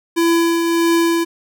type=tone with tremolo; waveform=square; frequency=335.6 Hz; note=E4; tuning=31 cents sharp; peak=-12 dBFS; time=0.16-1.25 s; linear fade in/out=20 ms; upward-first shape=triangle; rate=1.6 Hz; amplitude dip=40%; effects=none